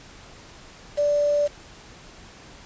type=tone with quantisation; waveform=sine; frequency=584 Hz; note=D5; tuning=10 cents flat; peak=-18 dBFS; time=0.97-1.48 s; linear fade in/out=20 ms; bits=6; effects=pink hiss -46 dBFS RMS until 2.65 s + resampled to 16000 Hz